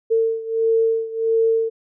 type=beating tone pair; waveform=sine; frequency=450.8 / 452.3 Hz; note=A4 / A4; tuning=+42 / +48 cents; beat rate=1.5 Hz; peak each=-18 / -21 dBFS; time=0.1-1.7 s; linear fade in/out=20 ms; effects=none